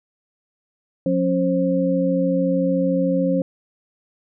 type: tone cluster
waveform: sine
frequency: 180.1 / 273.7 / 530 Hz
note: F#3 / C#4 / C5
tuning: -46 / -22 / +22 cents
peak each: -21 dBFS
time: 1.06-3.42 s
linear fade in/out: 2 ms
effects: none